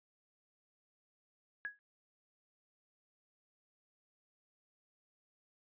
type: tone with exponential decay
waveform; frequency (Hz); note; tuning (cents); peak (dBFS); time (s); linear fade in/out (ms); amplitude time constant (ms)
sine; 1667; G#6; +6; -34; 1.65-1.79; 0; 29
effects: resampled to 8000 Hz